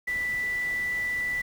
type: tone in noise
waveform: sine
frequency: 1975.5 Hz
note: B6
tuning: in tune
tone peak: -26 dBFS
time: 0.07-1.42 s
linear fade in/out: 10 ms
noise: pink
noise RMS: -44 dBFS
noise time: 0.07-1.42 s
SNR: +15 dB
effects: none